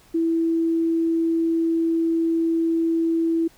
sine tone, 329.6 Hz, E4, in tune, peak -18 dBFS, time 0.14-3.48 s, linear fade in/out 10 ms, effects pink hiss -54 dBFS RMS until 3.57 s

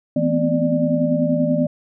sine tone cluster, 164.1 / 218.9 / 247 / 257.3 / 593 Hz, E3 / A3 / B3 / C4 / D5, -8 / -9 / 0 / -29 / +17 cents, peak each -22 / -28 / -20 / -23 / -21 dBFS, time 0.16-1.67 s, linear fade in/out 5 ms, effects none

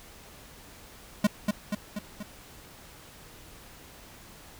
square tone with echo, 207.6 Hz, G#3, in tune, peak -19 dBFS, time 1.24-1.27 s, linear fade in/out 5 ms, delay 240 ms, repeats 4, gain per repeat -4 dB, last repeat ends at 2.23 s, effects pink hiss -50 dBFS RMS until 4.59 s

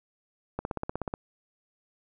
click train, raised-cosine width 1 ms, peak -17 dBFS, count 10, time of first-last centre 0.59-1.139 s, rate 16.4 Hz, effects none

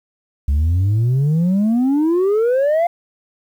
sine exponential sweep, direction up, 68 to 705 Hz, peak -10 dBFS, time 0.48-2.87 s, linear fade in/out 5 ms, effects tanh soft clip ceiling -12 dBFS + 8-bit

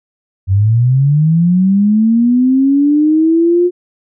sine linear sweep, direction up, 92 to 358.9 Hz, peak -7 dBFS, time 0.47-3.71 s, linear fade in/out 50 ms, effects none

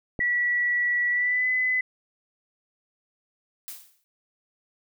click, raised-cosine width 2 ms, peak -18 dBFS, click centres 0.192 s
sine tone with pitch glide, 1944 to 2014 Hz, B6 to B6, -28 to +33 cents, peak -21 dBFS, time 0.2-1.81 s, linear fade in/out 5 ms, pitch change +61 cents, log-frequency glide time 1.09-1.48 s
blue noise with exponential decay, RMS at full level -35 dBFS, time 3.68-4.04 s, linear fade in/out 0 ms, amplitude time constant 78 ms
effects none

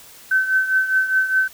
sine tone with tremolo, 1532 Hz, G6, 40 cents flat, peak -12 dBFS, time 0.31-1.48 s, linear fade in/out 5 ms, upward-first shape triangle, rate 4.9 Hz, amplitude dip 75%, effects white hiss -44 dBFS RMS until 1.53 s

